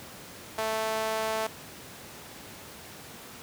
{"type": "tone with high-pass filter", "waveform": "sawtooth", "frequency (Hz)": 220, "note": "A3", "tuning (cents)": 0, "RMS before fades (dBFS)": -30, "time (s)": [0.58, 1.47], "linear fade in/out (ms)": 5, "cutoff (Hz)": 650, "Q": 1.8, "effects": ["pink hiss -45 dBFS RMS until 3.42 s", "high-pass 100 Hz 12 dB/octave"]}